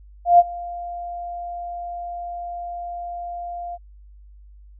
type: tone with ADSR envelope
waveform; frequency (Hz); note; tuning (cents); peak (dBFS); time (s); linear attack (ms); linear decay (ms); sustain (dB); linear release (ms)
sine; 698.5; F5; 0; -6; 0.25-3.78; 140; 36; -22; 38
effects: added 50 Hz sine -43 dBFS peak until 4.79 s